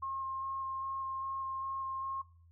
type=tone with vibrato; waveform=sine; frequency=1070 Hz; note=C6; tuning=38 cents sharp; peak=-35 dBFS; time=0.02-2.22 s; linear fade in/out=10 ms; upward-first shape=square; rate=2.5 Hz; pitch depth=8 cents each way; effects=noise-tail reverb RT60 0.4 s tail -17 dB re dry + added 84 Hz sine -58 dBFS peak until 2.51 s